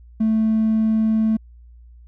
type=tone; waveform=triangle; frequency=220 Hz; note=A3; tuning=in tune; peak=-12 dBFS; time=0.2-1.37 s; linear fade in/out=10 ms; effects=tanh soft clip ceiling -11 dBFS + added 59 Hz sine -42 dBFS peak until 2.07 s